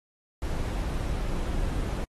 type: noise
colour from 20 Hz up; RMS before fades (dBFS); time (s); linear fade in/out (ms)
brown; -29; 0.42-2.04; 0
effects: AAC 32 kbps